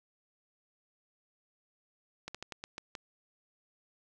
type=slowing click train; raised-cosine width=0.2 ms; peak=-23 dBFS; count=7; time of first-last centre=2.28-2.952 s; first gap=66 ms; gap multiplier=1.21; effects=none